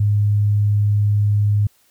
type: tone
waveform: sine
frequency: 103.5 Hz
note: G#2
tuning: 5 cents flat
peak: -13 dBFS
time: 0-1.67 s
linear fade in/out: 5 ms
effects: white hiss -58 dBFS RMS until 1.9 s